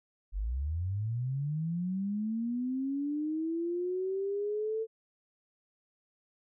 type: linear sweep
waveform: sine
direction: up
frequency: 43.65 to 449.5 Hz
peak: -30 dBFS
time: 0.32-4.87 s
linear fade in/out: 50 ms
effects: none